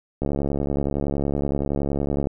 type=click train; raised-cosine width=2 ms; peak=-11 dBFS; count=146; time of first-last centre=0.22-2.271 s; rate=70.7 Hz; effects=none